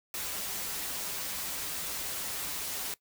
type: noise with comb filter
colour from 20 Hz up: white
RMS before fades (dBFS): -36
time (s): 0.14-2.94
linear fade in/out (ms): 2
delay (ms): 8.5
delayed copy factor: -0.5
effects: noise-tail reverb RT60 0.1 s tail -19 dB re dry